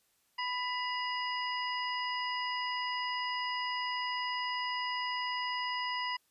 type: harmonic tone with a mistuned harmonic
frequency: 994 Hz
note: B5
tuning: 11 cents sharp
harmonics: 1 / 2 / 3 / 5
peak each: -35 / -38 / -40 / -42 dBFS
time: 0.38-6.17 s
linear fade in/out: 10 ms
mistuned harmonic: 3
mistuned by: -67 cents
effects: white hiss -73 dBFS RMS until 6.3 s + resampled to 32000 Hz